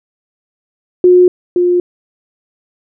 sine tone pair in turn, 360.6 / 354.8 Hz, F#4 / F4, -45 / +27 cents, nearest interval unison, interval 28 cents, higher first, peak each -3 / -8 dBFS, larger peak first, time 1.04-1.28 / 1.56-1.8 s, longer neither, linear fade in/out 2 ms, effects none

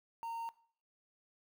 triangle tone with quantisation, 920 Hz, A#5, 23 cents flat, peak -37 dBFS, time 0.23-0.49 s, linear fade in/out 0 ms, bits 10, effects noise-tail reverb RT60 0.5 s tail -19 dB re dry

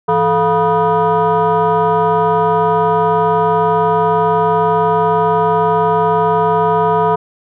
sine tone with frequency modulation, 703 Hz, F5, 11 cents sharp, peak -9 dBFS, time 0.08-7.16 s, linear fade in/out 10 ms, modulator 268 Hz, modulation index 1.7, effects tanh soft clip ceiling -5 dBFS

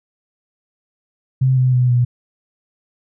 sine tone with pitch steps, 130.81 / 127.97 / 125.19 / 122.47 Hz, C3 / C3 / B2 / B2, 0 / -38 / +24 / -14 cents, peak -11 dBFS, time 1.41-2.05 s, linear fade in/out 10 ms, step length 160 ms, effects none

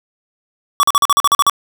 square tone bursts, 1139 Hz, C#6, 47 cents sharp, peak -9 dBFS, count 10, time 0.8-1.497 s, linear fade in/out 0 ms, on 31 ms, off 43 ms, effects none

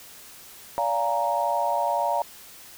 sine chord, Bb dominant seventh, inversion first, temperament equal with one note detuned, 578.6 / 698.5 / 830.6 / 932.3 Hz, D5 / F5 / Ab5 / Bb5, -26 / 0 / 0 / 0 cents, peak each -28 / -27 / -31 / -25 dBFS, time 0.78-2.22 s, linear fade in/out 0 ms, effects white hiss -46 dBFS RMS until 2.77 s

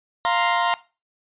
sawtooth chord, F suspended fourth, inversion none, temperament equal, 698.5 / 932.3 / 1046.5 Hz, F5 / Bb5 / C6, 0 / 0 / 0 cents, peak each -19 dBFS, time 0.25-0.74 s, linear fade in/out 0 ms, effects noise-tail reverb RT60 0.3 s tail -19 dB re dry + resampled to 8000 Hz

